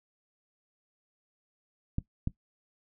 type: clicks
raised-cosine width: 5 ms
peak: -17 dBFS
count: 2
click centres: 1.984 / 2.274 s
effects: noise-tail reverb RT60 0.1 s tail -17 dB re dry